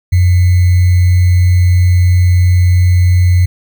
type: tone with sample-and-hold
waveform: sine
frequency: 89.7 Hz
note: F2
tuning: 47 cents sharp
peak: -5 dBFS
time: 0.12-3.46 s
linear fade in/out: 10 ms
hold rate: 2100 Hz
effects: none